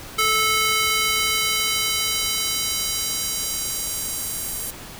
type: tone with high-pass filter sweep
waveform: square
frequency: 436.3 Hz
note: A4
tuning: 15 cents flat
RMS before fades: -23 dBFS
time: 0.18-4.71 s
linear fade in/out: 10 ms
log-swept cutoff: 1400 to 9800 Hz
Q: 0.91
effects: pink hiss -38 dBFS RMS until 4.99 s